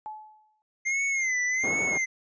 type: tone with exponential decay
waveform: sine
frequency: 859 Hz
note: A5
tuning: 42 cents flat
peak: -32 dBFS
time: 0.06-0.62 s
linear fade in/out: 0 ms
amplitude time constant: 120 ms
type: tone with vibrato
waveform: square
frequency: 2093 Hz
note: C7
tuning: in tune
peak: -25 dBFS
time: 0.85-2.06 s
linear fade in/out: 20 ms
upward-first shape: sine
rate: 1.3 Hz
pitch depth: 100 cents each way
type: band-pass noise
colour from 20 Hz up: pink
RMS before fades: -35 dBFS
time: 1.63-1.98 s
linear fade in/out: 10 ms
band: 220 to 880 Hz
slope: 12 dB/octave
effects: resampled to 16000 Hz